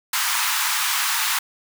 pink high-pass noise, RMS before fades -22 dBFS, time 0.13-1.39 s, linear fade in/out 5 ms, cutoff 910 Hz, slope 48 dB/octave, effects none

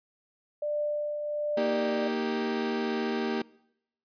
sine tone with tremolo, 593 Hz, D5, 17 cents sharp, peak -26 dBFS, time 0.62-2.08 s, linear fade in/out 5 ms, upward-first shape triangle, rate 1.3 Hz, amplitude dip 45%
35% pulse chord, Eb major, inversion second, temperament equal, 233.1 / 311.1 / 392 Hz, Bb3 / Eb4 / G4, 0 / 0 / 0 cents, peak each -29 / -35 / -30 dBFS, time 1.57-3.42 s, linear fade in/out 5 ms
effects noise-tail reverb RT60 0.8 s tail -23 dB re dry + resampled to 11025 Hz

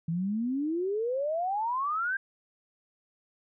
sine exponential sweep, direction up, 159.8 to 1613 Hz, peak -27 dBFS, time 0.08-2.17 s, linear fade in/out 5 ms, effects none

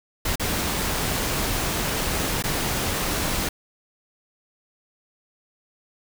pink noise with dropouts, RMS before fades -25 dBFS, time 0.25-3.49 s, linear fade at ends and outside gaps 5 ms, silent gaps 0.357-0.396 / 2.425-2.438 s, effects none

